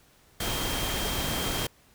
sine tone in noise, 3192 Hz, G7, 31 cents sharp, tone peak -36 dBFS, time 0.4-1.67 s, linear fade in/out 5 ms, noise pink, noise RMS -30 dBFS, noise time 0.4-1.67 s, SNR -9 dB, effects pink hiss -60 dBFS RMS until 1.94 s

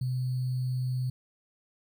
sine tone with sample-and-hold, 127.4 Hz, C3, 46 cents flat, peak -27 dBFS, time 0.01-1.1 s, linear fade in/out 5 ms, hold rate 4410 Hz, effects none

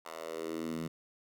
10% pulse tone with high-pass filter sweep, 81.3 Hz, E2, 23 cents flat, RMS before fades -39 dBFS, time 0.05-0.88 s, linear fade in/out 10 ms, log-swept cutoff 830 to 170 Hz, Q 2.8, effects none

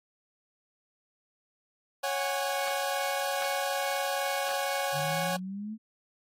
sawtooth chord, C# suspended fourth, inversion none, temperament equal with one note detuned, 554.4 / 740 / 819.6 Hz, C#5 / F#5 / G#5, 0 / 0 / -23 cents, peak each -28 / -30 / -30 dBFS, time 2.03-5.37 s, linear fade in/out 10 ms
sine exponential sweep, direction up, 143.2 to 223.3 Hz, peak -34 dBFS, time 4.92-5.78 s, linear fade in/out 50 ms
effects AAC 48 kbps

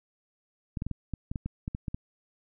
clicks, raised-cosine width 5 ms, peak -20 dBFS, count 12, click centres 0.772 / 0.821 / 0.866 / 0.913 / 1.137 / 1.315 / 1.358 / 1.46 / 1.679 / 1.749 / 1.882 / 1.945 s, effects none

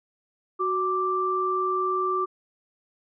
sine tone pair together, 371.4 / 1174.7 Hz, F#4 / D6, +7 / 0 cents, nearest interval octave + minor sixth, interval 1993 cents, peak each -27 / -24 dBFS, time 0.59-2.26 s, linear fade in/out 20 ms, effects none

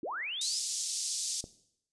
sine linear sweep, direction up, 257.4 to 5320 Hz, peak -34 dBFS, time 0.03-0.59 s, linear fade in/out 2 ms
white band-pass noise, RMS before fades -35 dBFS, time 0.41-1.41 s, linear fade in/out 5 ms, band 4500 to 8100 Hz, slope 24 dB/octave
click, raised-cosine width 2 ms, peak -29 dBFS, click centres 1.441 s
effects noise-tail reverb RT60 0.7 s tail -17 dB re dry + resampled to 24000 Hz

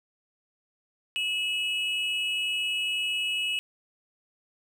triangle tone pair together, 2600 / 2918 Hz, E7 / F#7, -24 / -25 cents, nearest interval major second, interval 199 cents, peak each -28 / -27 dBFS, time 1.16-3.59 s, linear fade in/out 0 ms, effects none

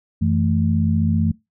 sine tone cluster, 91.6 / 164.4 / 220 Hz, F#2 / E3 / A3, -17 / -4 / 0 cents, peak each -19 / -21 / -20 dBFS, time 0.21-1.32 s, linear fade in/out 10 ms, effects noise-tail reverb RT60 0.2 s tail -22 dB re dry

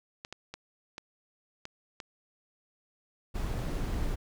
clicks, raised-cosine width 0.2 ms, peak -23 dBFS, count 6, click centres 0.249 / 0.326 / 0.54 / 0.981 / 1.654 / 2.002 s
brown noise, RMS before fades -32 dBFS, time 3.34-4.16 s, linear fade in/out 20 ms
effects none

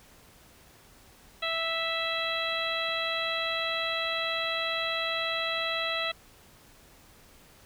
harmonic tone, 658 Hz, E5, 3 cents flat, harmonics 1 / 2 / 3 / 4 / 5 / 6, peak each -35 / -35 / -35 / -35 / -35 / -35 dBFS, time 1.42-6.12 s, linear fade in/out 10 ms, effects pink hiss -56 dBFS RMS until 7.65 s

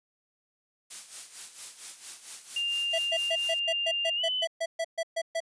blue noise with tremolo, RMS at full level -37 dBFS, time 0.9-3.6 s, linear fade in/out 10 ms, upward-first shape sine, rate 4.4 Hz, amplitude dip 70%
sine tone with pitch glide, 2800 to 3018 Hz, F7 to F#7, +4 to +34 cents, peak -27 dBFS, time 2.56-4.45 s, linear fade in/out 5 ms, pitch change +130 cents, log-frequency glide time 4.16-4.23 s
square tone bursts, 659.3 Hz, E5, in tune, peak -28 dBFS, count 14, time 2.93-5.404 s, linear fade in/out 10 ms, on 56 ms, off 130 ms
effects resampled to 22050 Hz

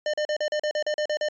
square tone bursts, 603 Hz, D5, 46 cents sharp, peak -24 dBFS, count 11, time 0.06-1.286 s, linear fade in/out 2 ms, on 76 ms, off 39 ms, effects resampled to 16000 Hz

